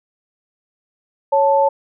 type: tone pair together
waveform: sine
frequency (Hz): 554.4 / 880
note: C#5 / A5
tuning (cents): 0 / 0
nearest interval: minor sixth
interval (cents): 800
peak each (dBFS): -14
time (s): 1.32-1.69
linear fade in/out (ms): 10
effects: none